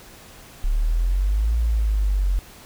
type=exponential two-way sweep; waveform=sine; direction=up then down; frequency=34.79 to 57.8 to 45.07 Hz; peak=-17 dBFS; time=0.64-2.39 s; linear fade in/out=0 ms; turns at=1.58 s; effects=pink hiss -45 dBFS RMS until 2.65 s